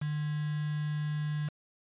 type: tone with quantisation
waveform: sine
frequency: 150.1 Hz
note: D3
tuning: 38 cents sharp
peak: -30 dBFS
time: 0.01-1.49 s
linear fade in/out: 10 ms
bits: 7
effects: resampled to 8000 Hz